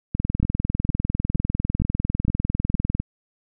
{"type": "two click trains", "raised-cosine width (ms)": 5, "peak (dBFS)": [-10, -10], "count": [6, 58], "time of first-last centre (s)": [[0.43, 2.745], [0.15, 3]], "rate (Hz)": [2.16, 20], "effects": []}